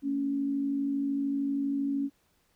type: tone pair together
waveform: sine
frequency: 226.5 / 279.4 Hz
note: A#3 / C#4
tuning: -50 / +14 cents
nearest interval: major third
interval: 364 cents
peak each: -37 / -27 dBFS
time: 0.02-2.1 s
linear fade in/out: 50 ms
effects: pink hiss -70 dBFS RMS until 2.55 s